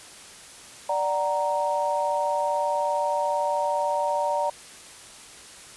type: chord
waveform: sine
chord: D augmented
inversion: none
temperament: equal with one note detuned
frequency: 587.3 / 749.9 / 932.3 Hz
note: D5 / F#5 / A#5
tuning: 0 / +23 / 0 cents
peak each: -26 / -30 / -25 dBFS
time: 0.89-4.5 s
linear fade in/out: 5 ms
effects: white hiss -45 dBFS RMS until 5.76 s + resampled to 24000 Hz